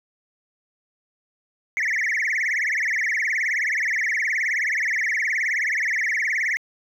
sine tone with vibrato, 1975.5 Hz, B6, in tune, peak -18 dBFS, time 1.77-6.57 s, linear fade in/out 0 ms, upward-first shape triangle, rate 19 Hz, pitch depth 270 cents each way, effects tanh soft clip ceiling -19 dBFS + 9-bit

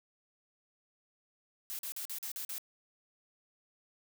blue noise bursts, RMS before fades -40 dBFS, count 7, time 1.7-2.581 s, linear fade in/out 0 ms, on 89 ms, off 43 ms, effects none

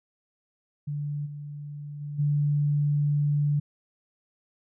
sine tone with level steps, 146.1 Hz, D3, 9 cents flat, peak -28 / -35 / -32 / -21 dBFS, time 0.87-3.6 s, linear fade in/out 10 ms, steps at 1.25 / 2 / 2.18 s, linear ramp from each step 20 ms, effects none

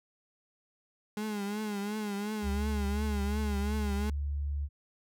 35% pulse tone with vibrato, 207.7 Hz, G#3, in tune, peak -31 dBFS, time 1.17-4.1 s, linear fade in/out 2 ms, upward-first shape triangle, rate 2.8 Hz, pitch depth 84 cents each way
sine tone, 71.8 Hz, D2, 39 cents flat, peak -30 dBFS, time 2.42-4.69 s, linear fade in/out 50 ms
effects none

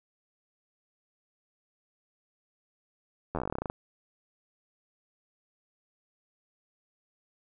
slowing click train, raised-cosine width 1 ms, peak -18 dBFS, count 16, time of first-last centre 3.35-3.699 s, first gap 11 ms, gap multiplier 1.1, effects none

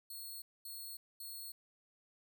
5% pulse tone bursts, 4318 Hz, C#8, 46 cents flat, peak -38 dBFS, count 3, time 0.1-1.52 s, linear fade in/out 5 ms, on 320 ms, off 230 ms, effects none

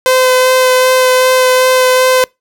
sawtooth tone with vibrato, 512 Hz, C5, 38 cents flat, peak -3 dBFS, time 0.06-2.24 s, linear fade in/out 0 ms, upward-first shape sine, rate 2.6 Hz, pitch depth 10 cents each way, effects noise-tail reverb RT60 0.2 s tail -25 dB re dry

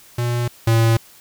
square tone pair in turn, 120.2 / 113.9 Hz, B2 / A#2, -46 / -40 cents, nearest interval minor second, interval 94 cents, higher first, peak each -19 / -13 dBFS, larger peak second, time 0.18-0.48 / 0.67-0.97 s, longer neither, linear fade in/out 5 ms, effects white hiss -47 dBFS RMS until 1.2 s

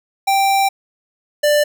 square tone pair in turn, 784 / 591.4 Hz, G5 / D5, 0 / +12 cents, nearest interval perfect fourth, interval 488 cents, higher first, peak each -13 / -12 dBFS, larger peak second, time 0.27-0.69 / 1.43-1.64 s, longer first, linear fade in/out 10 ms, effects none

